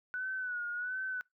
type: tone with vibrato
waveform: sine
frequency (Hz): 1480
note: F#6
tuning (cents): 0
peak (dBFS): -34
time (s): 0.14-1.21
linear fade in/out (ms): 0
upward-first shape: sine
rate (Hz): 1.4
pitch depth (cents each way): 62
effects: noise-tail reverb RT60 0.2 s tail -26 dB re dry